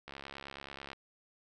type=click train; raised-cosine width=0.3 ms; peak=-28 dBFS; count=60; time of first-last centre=0.08-0.931 s; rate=69.3 Hz; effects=none